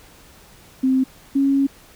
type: tone pair in turn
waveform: sine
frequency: 261.6 / 275.2 Hz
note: C4 / C#4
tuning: 0 / -12 cents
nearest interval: minor second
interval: 88 cents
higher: second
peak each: -14 dBFS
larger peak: neither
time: 0.83-1.04 / 1.35-1.67 s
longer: second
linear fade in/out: 10 ms
effects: pink hiss -48 dBFS RMS until 1.95 s

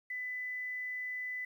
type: tone with quantisation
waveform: sine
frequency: 2000 Hz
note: B6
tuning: 21 cents sharp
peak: -36 dBFS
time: 0.1-1.45 s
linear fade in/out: 5 ms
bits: 11
effects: none

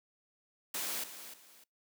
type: noise with echo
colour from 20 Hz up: white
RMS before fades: -37 dBFS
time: 0.74-1.04 s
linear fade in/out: 5 ms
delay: 300 ms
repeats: 2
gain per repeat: -11 dB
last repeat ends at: 1.64 s
effects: noise-tail reverb RT60 0.2 s tail -25 dB re dry + high-pass 200 Hz 12 dB/octave

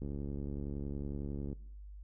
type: click train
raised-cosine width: 3 ms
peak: -28 dBFS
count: 108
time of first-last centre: 0.02-1.529 s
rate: 70.9 Hz
effects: noise-tail reverb RT60 0.7 s tail -21 dB re dry + added 50 Hz sine -46 dBFS peak until 2.03 s

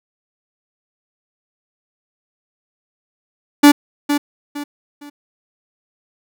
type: tone with echo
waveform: 45% pulse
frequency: 290 Hz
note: D4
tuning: 22 cents flat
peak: -4 dBFS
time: 3.63-3.72 s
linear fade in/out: 10 ms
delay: 460 ms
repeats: 3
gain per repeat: -10 dB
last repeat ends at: 5.1 s
effects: none

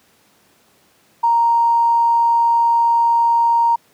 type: tone with tanh clipping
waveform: triangle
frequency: 932.3 Hz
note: A#5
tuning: in tune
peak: -11 dBFS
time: 1.23-3.76 s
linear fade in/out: 10 ms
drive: 3 dB
effects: pink hiss -55 dBFS RMS until 3.93 s + high-pass 150 Hz 12 dB/octave

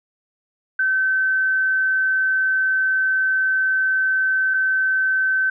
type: tone pair in turn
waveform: sine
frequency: 1536 / 1536 Hz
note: G6 / G6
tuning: -36 / -36 cents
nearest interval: unison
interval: 0 cents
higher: neither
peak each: -16 dBFS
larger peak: neither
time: 0.79-4.54 / 4.54-5.5 s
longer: first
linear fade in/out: 5 ms
effects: none

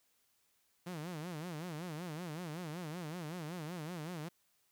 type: tone with vibrato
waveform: sawtooth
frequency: 165.1 Hz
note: E3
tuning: 3 cents sharp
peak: -37 dBFS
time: 0.86-4.29 s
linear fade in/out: 10 ms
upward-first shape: sine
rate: 5.3 Hz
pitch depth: 180 cents each way
effects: white hiss -75 dBFS RMS until 4.71 s

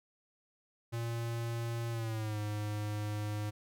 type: tone with pitch glide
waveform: square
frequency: 116.54 to 105.03 Hz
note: A#2 to G#2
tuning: 0 to +20 cents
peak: -35 dBFS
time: 0.92-3.51 s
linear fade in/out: 20 ms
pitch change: -180 cents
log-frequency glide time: 1.91-2.39 s
effects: none

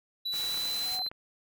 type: tone with pitch glide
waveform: triangle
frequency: 3951 to 4074 Hz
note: B7 to C8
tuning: 0 to -47 cents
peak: -29 dBFS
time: 0.25-1.09 s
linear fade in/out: 10 ms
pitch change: +53 cents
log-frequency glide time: 0.47-0.94 s
type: noise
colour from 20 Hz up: white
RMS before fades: -39 dBFS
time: 0.31-1 s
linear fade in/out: 50 ms
type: clicks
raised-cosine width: 0.5 ms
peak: -30 dBFS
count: 8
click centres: 0.34 / 0.442 / 0.544 / 0.575 / 0.654 / 0.992 / 1.064 / 1.115 s
type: tone with exponential growth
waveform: sine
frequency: 748 Hz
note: F#5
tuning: 19 cents sharp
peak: -35 dBFS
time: 0.63-1.02 s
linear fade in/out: 0 ms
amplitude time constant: 83 ms
effects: none

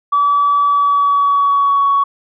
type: tone with pitch glide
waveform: sine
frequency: 1148 to 1118.5 Hz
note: D6 to C#6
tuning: -40 to +15 cents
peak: -9 dBFS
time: 0.12-2.04 s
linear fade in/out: 10 ms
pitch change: -45 cents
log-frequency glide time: 0.66-1.88 s
effects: tanh soft clip ceiling -5 dBFS

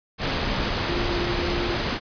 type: tone in noise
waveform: sine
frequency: 349.2 Hz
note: F4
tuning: in tune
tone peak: -28 dBFS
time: 0.86-1.79 s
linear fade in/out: 50 ms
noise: pink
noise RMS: -25 dBFS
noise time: 0.18-2 s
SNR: -6 dB
effects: resampled to 11025 Hz

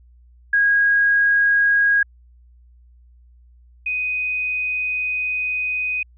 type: tone pair in turn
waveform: sine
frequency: 1641 / 2498 Hz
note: G#6 / D#7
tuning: -21 / +6 cents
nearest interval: perfect fifth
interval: 727 cents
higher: second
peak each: -13 / -20 dBFS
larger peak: first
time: 0.53-2.03 / 3.86-6.03 s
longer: second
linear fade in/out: 5 ms
effects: added 60 Hz sine -47 dBFS peak until 6.17 s

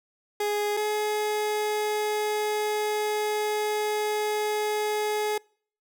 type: tone pair in turn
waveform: 30% pulse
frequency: 415.3 / 422.8 Hz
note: G#4 / G#4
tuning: 0 / +31 cents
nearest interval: unison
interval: 31 cents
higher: second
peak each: -22 dBFS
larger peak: neither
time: 0.4-0.77 / 0.77-5.38 s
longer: second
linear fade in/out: 5 ms
effects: noise-tail reverb RT60 0.5 s tail -26 dB re dry

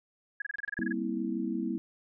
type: tone bursts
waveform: sine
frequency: 1671 Hz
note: G#6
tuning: 10 cents sharp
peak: -31 dBFS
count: 12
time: 0.4-0.926 s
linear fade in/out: 5 ms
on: 20 ms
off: 26 ms
type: clicks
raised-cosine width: 0.3 ms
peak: -35 dBFS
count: 2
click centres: 0.584 / 0.68 s
type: chord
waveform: sine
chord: C dominant seventh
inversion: second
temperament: just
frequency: 196.22 / 235.5 / 261.6 / 327 Hz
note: G3 / Bb3 / C4 / E4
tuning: +2 / +18 / 0 / -14 cents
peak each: -36 / -34 / -38 / -34 dBFS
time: 0.79-1.78 s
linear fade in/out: 0 ms
effects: none

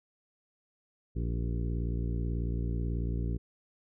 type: harmonic tone with a mistuned harmonic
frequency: 58.27 Hz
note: A#1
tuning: in tune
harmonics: 1 / 2 / 3 / 4 / 5 / 6 / 7 / 8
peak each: -31 / -35 / -39 / -45 / -43 / -48 / -47 / -52 dBFS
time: 1.15-3.38 s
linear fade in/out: 20 ms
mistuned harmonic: 7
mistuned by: -47 cents
effects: none

